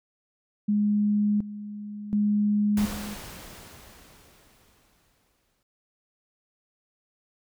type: tone with tremolo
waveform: sine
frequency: 207.7 Hz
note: G#3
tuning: in tune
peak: -20 dBFS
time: 0.68-3.15 s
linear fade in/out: 10 ms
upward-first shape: square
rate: 0.69 Hz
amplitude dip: 80%
type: noise with exponential decay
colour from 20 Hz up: pink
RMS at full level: -34 dBFS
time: 2.77-5.63 s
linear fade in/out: 2 ms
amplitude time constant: 620 ms
effects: none